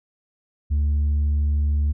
triangle tone with tanh clipping, 73.42 Hz, D2, in tune, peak -18 dBFS, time 0.7-1.93 s, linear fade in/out 20 ms, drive 7 dB, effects none

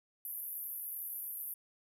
white band-pass noise, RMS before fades -42 dBFS, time 0.25-1.54 s, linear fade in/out 2 ms, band 11000 to 14000 Hz, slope 96 dB/octave, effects none

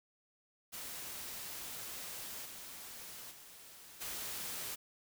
white noise with level steps, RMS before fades -45 / -49 / -55 / -42 dBFS, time 0.72-4.76 s, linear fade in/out 20 ms, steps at 2.44 / 3.3 / 4 s, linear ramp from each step 20 ms, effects none

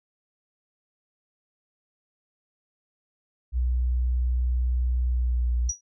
sine tone with pitch glide, 61.74 to 60.02 Hz, B1 to B1, 0 to -49 cents, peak -21 dBFS, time 3.52-5.72 s, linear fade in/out 50 ms, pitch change -49 cents, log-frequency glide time 5.09-5.54 s
sine tone with exponential decay, 5800 Hz, F#8, 35 cents flat, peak -22 dBFS, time 5.69-5.81 s, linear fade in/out 5 ms, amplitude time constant 24 ms
effects none

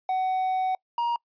triangle tone pair in turn, 750 / 944.9 Hz, F#5 / A#5, +23 / +23 cents, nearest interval major third, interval 400 cents, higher second, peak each -21 dBFS, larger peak neither, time 0.09-0.75 / 0.98-1.16 s, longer first, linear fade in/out 2 ms, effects noise-tail reverb RT60 0.1 s tail -26 dB re dry + resampled to 11025 Hz

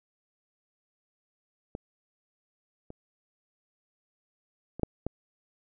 clicks, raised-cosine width 2 ms, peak -22 / -29 / -25 / -11 / -17 dBFS, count 5, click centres 1.751 / 2.904 / 4.796 / 4.833 / 5.066 s, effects none

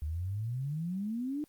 sine exponential sweep, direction up, 72.8 to 308 Hz, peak -32 dBFS, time 0.02-1.44 s, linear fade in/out 0 ms, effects white hiss -67 dBFS RMS until 1.48 s + Opus 24 kbps

